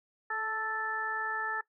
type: harmonic tone with a mistuned harmonic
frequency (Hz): 439.1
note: A4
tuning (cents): -4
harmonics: 1 / 2 / 3 / 4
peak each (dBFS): -45 / -38 / -36 / -34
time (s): 0.3-1.61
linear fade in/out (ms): 5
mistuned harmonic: 1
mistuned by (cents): -16
effects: noise-tail reverb RT60 0.1 s tail -18 dB re dry